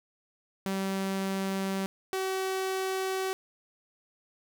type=tone pair in turn; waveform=sawtooth; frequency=193.2 / 379.8 Hz; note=G3 / F#4; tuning=-25 / +45 cents; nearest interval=octave; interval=1170 cents; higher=second; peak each=-25 dBFS; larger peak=neither; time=0.66-1.86 / 2.13-3.33 s; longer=neither; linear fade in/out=0 ms; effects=none